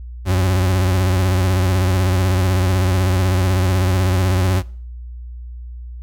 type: tone with vibrato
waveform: 40% pulse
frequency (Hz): 92.5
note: F#2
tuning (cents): 0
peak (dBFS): -13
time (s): 0.25-4.63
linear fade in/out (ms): 50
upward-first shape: sine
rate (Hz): 16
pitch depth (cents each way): 69
effects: noise-tail reverb RT60 0.5 s tail -23 dB re dry + added 60 Hz sine -29 dBFS peak until 6.02 s